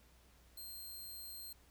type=tone; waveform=5% pulse; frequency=4186 Hz; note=C8; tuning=in tune; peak=-40 dBFS; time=0.57-1.53 s; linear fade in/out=5 ms; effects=added 60 Hz sine -65 dBFS peak until 1.7 s + pink hiss -68 dBFS RMS until 1.7 s